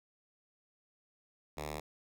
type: tone with notch filter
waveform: 5% pulse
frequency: 75.4 Hz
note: D2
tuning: 46 cents sharp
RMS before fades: -41 dBFS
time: 1.57-1.8 s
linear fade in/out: 5 ms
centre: 250 Hz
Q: 1.6
effects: none